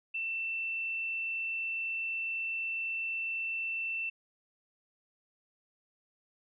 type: tone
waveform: sine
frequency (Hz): 2678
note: E7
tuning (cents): +27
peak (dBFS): -32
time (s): 0.14-4.1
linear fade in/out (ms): 10
effects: none